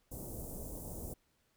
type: band-stop noise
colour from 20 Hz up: pink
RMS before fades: -44 dBFS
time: 0.11-1.14 s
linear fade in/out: 10 ms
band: 670 to 8100 Hz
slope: 24 dB/octave
effects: pink hiss -75 dBFS RMS until 1.56 s